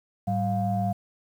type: tone cluster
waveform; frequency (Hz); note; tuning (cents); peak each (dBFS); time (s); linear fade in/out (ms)
sine; 107.1 / 192.7 / 703; A2 / G3 / F5; -46 / -29 / +11; -27; 0.27-0.93; 10
effects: tanh soft clip ceiling -15 dBFS + 9-bit